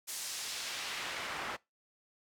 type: noise with band-pass filter sweep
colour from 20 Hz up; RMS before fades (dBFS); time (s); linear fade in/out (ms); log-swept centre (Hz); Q
pink; -40; 0.07-1.57; 20; 8900 to 1200; 0.85
effects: noise-tail reverb RT60 0.2 s tail -21 dB re dry